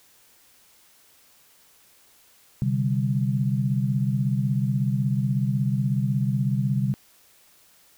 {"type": "chord", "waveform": "sine", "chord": "C suspended second", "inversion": "none", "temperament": "just", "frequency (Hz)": [130.81, 147.16, 196.22], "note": ["C3", "D3", "G3"], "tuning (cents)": [0, 4, 2], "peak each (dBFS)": [-23, -27, -26], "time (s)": [2.62, 6.94], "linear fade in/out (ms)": 0, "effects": ["white hiss -57 dBFS RMS until 7.97 s"]}